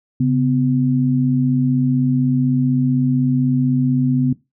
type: tone pair together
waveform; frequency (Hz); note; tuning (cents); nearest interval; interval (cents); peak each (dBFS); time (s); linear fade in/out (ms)
sine; 136.83 / 252.7; C#3 / B3; -22 / +40; major seventh; 1062; -16; 0.2-4.33; 5
effects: noise-tail reverb RT60 0.2 s tail -18 dB re dry